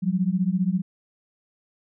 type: beating tone pair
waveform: sine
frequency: 177.1 / 192.1 Hz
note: F3 / G3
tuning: +24 / -35 cents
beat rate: 15 Hz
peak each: -23 dBFS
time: 0.02-0.82 s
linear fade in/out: 20 ms
effects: none